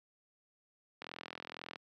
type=click train; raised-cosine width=0.3 ms; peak=-27 dBFS; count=32; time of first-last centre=1.02-1.758 s; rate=42 Hz; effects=high-pass 200 Hz 12 dB/octave